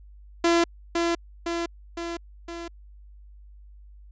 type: tone with echo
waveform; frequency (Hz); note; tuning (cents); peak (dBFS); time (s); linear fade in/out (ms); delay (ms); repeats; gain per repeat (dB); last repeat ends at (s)
sawtooth; 339.2; E4; +50; -14; 0.44-0.64; 5; 510; 4; -4; 2.68
effects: added 50 Hz sine -45 dBFS peak until 4.11 s + resampled to 16000 Hz